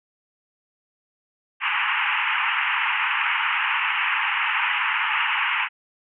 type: band-pass noise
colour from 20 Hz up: white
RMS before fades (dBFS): -23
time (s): 1.6-5.69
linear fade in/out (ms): 50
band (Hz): 840 to 2900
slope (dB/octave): 96
effects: none